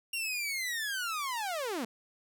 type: linear sweep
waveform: sawtooth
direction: down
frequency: 2794 to 207.7 Hz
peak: -29 dBFS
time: 0.13-1.85 s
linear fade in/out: 5 ms
effects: none